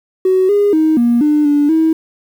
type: tone with pitch steps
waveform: triangle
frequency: 374.3 / 408.5 / 314.5 / 237.6 / 299 / 290.9 / 320.7 Hz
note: F#4 / G#4 / D#4 / A#3 / D4 / D4 / E4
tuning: +20 / -29 / +19 / +33 / +31 / -16 / -48 cents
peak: -5 dBFS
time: 0.25-1.93 s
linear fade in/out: 5 ms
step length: 240 ms
effects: tanh soft clip ceiling -6 dBFS + 7-bit